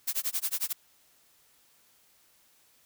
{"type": "noise with tremolo", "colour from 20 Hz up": "blue", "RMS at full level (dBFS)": -28, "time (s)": [0.07, 0.73], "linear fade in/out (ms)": 10, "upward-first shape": "sine", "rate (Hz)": 11, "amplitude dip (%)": 100, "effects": ["white hiss -64 dBFS RMS until 2.85 s"]}